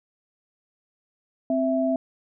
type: tone pair together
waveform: sine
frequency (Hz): 262.1 / 659.3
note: C4 / E5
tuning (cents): +3 / 0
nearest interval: octave + major third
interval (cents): 1597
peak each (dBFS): -23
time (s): 1.5-1.96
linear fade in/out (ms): 2
effects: none